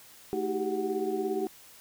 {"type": "tone cluster", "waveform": "sine", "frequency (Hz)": [220.2, 317, 383.1, 400.3, 741], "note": ["A3", "D#4", "G4", "G4", "F#5"], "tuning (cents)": [2, 32, -40, 36, 2], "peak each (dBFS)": [-38, -35, -30, -36, -38], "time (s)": [0.33, 1.47], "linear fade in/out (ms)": 0, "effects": ["white hiss -53 dBFS RMS until 1.8 s"]}